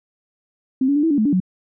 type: tone with pitch steps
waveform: sine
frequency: 261.9 / 283.2 / 293.7 / 325.9 / 287 / 215.8 / 288.1 / 184.8 Hz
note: C4 / C#4 / D4 / E4 / D4 / A3 / D4 / F#3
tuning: +2 / +37 / 0 / -20 / -40 / -33 / -33 / -2 cents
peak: -14 dBFS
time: 0.81-1.402 s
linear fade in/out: 5 ms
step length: 74 ms
effects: none